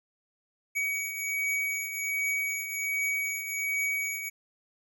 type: beating tone pair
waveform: square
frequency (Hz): 2260 / 2261.3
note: C#7 / C#7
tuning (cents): +33 / +34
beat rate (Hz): 1.3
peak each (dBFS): -30 / -37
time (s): 0.75-4.3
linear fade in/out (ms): 20
effects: none